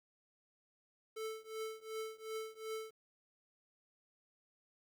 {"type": "tone with tremolo", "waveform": "square", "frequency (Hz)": 440, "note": "A4", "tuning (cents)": 0, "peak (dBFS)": -39, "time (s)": [1.16, 2.91], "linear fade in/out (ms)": 10, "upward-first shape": "triangle", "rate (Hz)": 2.7, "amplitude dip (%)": 95, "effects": ["12-bit"]}